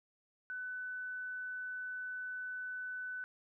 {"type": "tone", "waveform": "sine", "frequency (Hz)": 1500, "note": "F#6", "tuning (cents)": 23, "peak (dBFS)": -39, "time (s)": [0.5, 3.24], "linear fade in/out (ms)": 0, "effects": []}